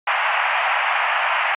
pink band-pass noise, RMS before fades -20 dBFS, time 0.07-1.55 s, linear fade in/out 5 ms, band 700 to 2800 Hz, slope 48 dB/octave, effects resampled to 8000 Hz

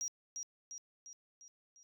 sine tone with echo, 5720 Hz, F8, 41 cents sharp, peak -34 dBFS, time 0.01-0.08 s, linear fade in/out 0 ms, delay 350 ms, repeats 5, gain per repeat -5 dB, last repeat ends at 1.83 s, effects tanh soft clip ceiling -33 dBFS

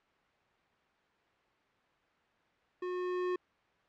square tone with level ramp, 362 Hz, F#4, 38 cents flat, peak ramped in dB -36 to -31 dBFS, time 2.82-3.36 s, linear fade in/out 5 ms, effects white hiss -69 dBFS RMS until 3.88 s + low-pass 2000 Hz 12 dB/octave

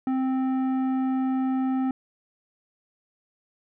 sine tone with tanh clipping, 261.6 Hz, C4, in tune, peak -24 dBFS, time 0.07-1.91 s, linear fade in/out 2 ms, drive 11 dB, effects none

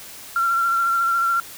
triangle tone with vibrato, 1367 Hz, F6, 37 cents flat, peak -13 dBFS, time 0.36-1.4 s, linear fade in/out 2 ms, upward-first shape triangle, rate 14 Hz, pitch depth 30 cents each way, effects tanh soft clip ceiling -15 dBFS + white hiss -39 dBFS RMS until 1.57 s

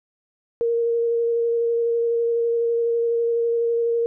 sine tone with vibrato, 466.2 Hz, A#4, in tune, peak -18 dBFS, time 0.61-4.06 s, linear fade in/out 0 ms, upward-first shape square, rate 12 Hz, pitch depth 9 cents each way, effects none

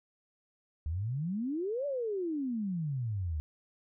sine exponential two-way sweep, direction up then down, 73.1 to 587.3 to 73.1 Hz, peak -31 dBFS, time 0.86-3.4 s, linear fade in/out 0 ms, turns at 1.86 s, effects none

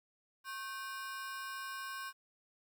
40% pulse ring-modulated tone, 1318.5 Hz, E6, in tune, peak -37 dBFS, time 0.44-2.13 s, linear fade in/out 50 ms, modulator 234 Hz, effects 12-bit

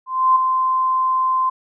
sine tone with ADSR envelope, 1038 Hz, C6, 14 cents flat, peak -9 dBFS, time 0.06-1.5 s, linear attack 300 ms, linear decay 4 ms, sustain -6 dB, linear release 11 ms, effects none

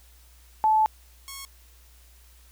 sine / 5% pulse tone pair in turn, 869 / 1094.9 Hz, A5 / C#6, -22 / -22 cents, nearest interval major third, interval 400 cents, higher second, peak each -17 / -25 dBFS, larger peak first, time 0.64-0.86 / 1.28-1.45 s, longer first, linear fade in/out 0 ms, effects added 60 Hz sine -52 dBFS peak until 2.51 s + white hiss -58 dBFS RMS until 2.51 s

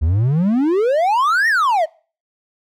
triangle exponential two-way sweep, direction up then down, 72.3 to 1897 to 597 Hz, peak -11 dBFS, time 0.01-1.86 s, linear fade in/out 20 ms, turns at 1.48 s, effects noise-tail reverb RT60 0.4 s tail -24 dB re dry

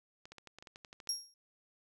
clicks, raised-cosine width 0.2 ms, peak -33 dBFS, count 12, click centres 0.255 / 0.32 / 0.383 / 0.473 / 0.586 / 0.625 / 0.672 / 0.759 / 0.848 / 0.929 / 1.002 / 1.073 s
35% pulse tone with exponential decay, 5588 Hz, F8, in tune, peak -27 dBFS, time 1.09-1.34 s, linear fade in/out 2 ms, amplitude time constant 54 ms
effects none

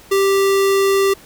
square tone, 392 Hz, G4, in tune, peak -13 dBFS, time 0.11-1.14 s, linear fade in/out 10 ms, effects pink hiss -44 dBFS RMS until 1.25 s

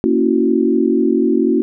sine chord, F# dominant seventh, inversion first, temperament equal, 233.1 / 277.2 / 329.6 / 370 Hz, A#3 / C#4 / E4 / F#4, 0 / 0 / 0 / 0 cents, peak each -17 dBFS, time 0.04-1.62 s, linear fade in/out 0 ms, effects none

